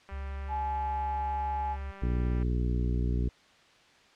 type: click train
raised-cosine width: 0.5 ms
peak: -33 dBFS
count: 459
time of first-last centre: 0.09-2.427 s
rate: 196 Hz
type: tone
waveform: sine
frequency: 69.3 Hz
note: C#2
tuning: in tune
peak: -34 dBFS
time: 0.11-1.92 s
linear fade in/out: 20 ms
type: tone with pitch glide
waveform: sine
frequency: 851 to 845.6 Hz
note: G#5 to G#5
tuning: +42 to +31 cents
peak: -30 dBFS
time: 0.48-1.77 s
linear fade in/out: 50 ms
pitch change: -11 cents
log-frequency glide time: 0.85-1.25 s
type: harmonic tone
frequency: 60.6 Hz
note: B1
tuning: 32 cents flat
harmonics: 1 / 2 / 3 / 4 / 5 / 6 / 7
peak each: -27 / -33 / -37 / -39 / -41 / -43 / -44 dBFS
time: 2.02-3.29 s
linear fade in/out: 5 ms
effects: white hiss -59 dBFS RMS until 4.15 s + low-pass 4000 Hz 12 dB/octave